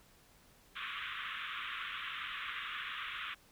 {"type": "band-pass noise", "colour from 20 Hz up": "pink", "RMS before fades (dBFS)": -42, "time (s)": [0.75, 3.35], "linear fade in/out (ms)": 20, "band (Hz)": [1100, 3600], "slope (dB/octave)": 96, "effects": ["pink hiss -64 dBFS RMS until 3.51 s"]}